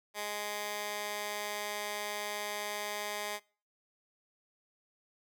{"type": "tone with high-pass filter", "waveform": "15% pulse", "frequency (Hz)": 207.7, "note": "G#3", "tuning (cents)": 0, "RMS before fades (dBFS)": -38, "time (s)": [0.14, 3.4], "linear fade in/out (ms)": 50, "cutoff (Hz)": 770, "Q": 0.55, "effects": ["noise-tail reverb RT60 0.4 s tail -24 dB re dry"]}